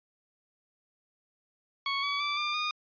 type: tone with pitch steps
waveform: 15% pulse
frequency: 1108.7 / 1136.6 / 1165.2 / 1194.5 / 1224.5 Hz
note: C#6 / C#6 / D6 / D6 / D#6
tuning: 0 / +43 / -14 / +29 / -28 cents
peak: -22 dBFS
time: 1.86-2.71 s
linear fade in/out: 2 ms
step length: 170 ms
effects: resampled to 11025 Hz